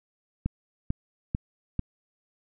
click train, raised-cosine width 5 ms, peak -14 dBFS, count 4, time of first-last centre 0.46-1.793 s, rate 2.25 Hz, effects none

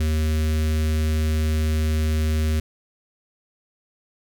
square tone with notch filter, 77.78 Hz, D#2, in tune, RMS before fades -21 dBFS, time 0-2.6 s, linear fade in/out 5 ms, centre 850 Hz, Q 0.72, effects none

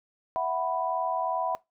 sine chord, E suspended second, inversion none, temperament just, 659.3 / 741.7 / 988.9 Hz, E5 / F#5 / B5, 0 / +4 / +2 cents, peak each -30 dBFS, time 0.36-1.55 s, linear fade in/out 0 ms, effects noise-tail reverb RT60 0.2 s tail -21 dB re dry

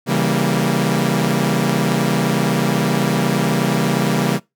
sawtooth chord, C# diminished seventh, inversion none, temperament equal with one note detuned, 136.68 / 164.81 / 196 / 233.1 Hz, C#3 / E3 / G3 / Bb3, -24 / 0 / 0 / 0 cents, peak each -17 dBFS, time 0.06-4.4 s, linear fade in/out 50 ms, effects noise-tail reverb RT60 0.2 s tail -22 dB re dry

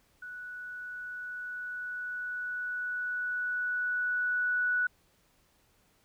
sine tone with level ramp, 1476 Hz, F#6, 5 cents flat, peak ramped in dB -40 to -25 dBFS, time 0.22-4.87 s, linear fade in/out 5 ms, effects pink hiss -68 dBFS RMS until 6.04 s

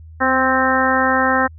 harmonic tone with a mistuned harmonic, 261.6 Hz, C4, in tune, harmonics 1 / 2 / 3 / 4 / 5 / 6 / 7, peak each -21 / -21 / -21 / -21 / -21 / -21 / -21 dBFS, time 0.2-1.48 s, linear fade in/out 20 ms, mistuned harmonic 1, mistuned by -18 cents, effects added 80 Hz sine -36 dBFS peak until 1.58 s

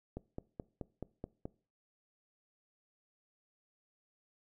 click train, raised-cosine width 2 ms, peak -27 dBFS, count 7, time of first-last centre 0.17-1.455 s, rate 4.67 Hz, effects noise-tail reverb RT60 0.4 s tail -21 dB re dry

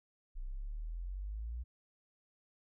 sine exponential sweep, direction up, 30 to 61.74 Hz, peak -38 dBFS, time 0.35-1.64 s, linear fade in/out 20 ms, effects none

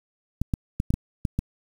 clicks, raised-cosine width 5 ms, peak -11 dBFS, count 7, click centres 0.416 / 0.538 / 0.801 / 0.905 / 0.94 / 1.252 / 1.39 s, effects 7-bit

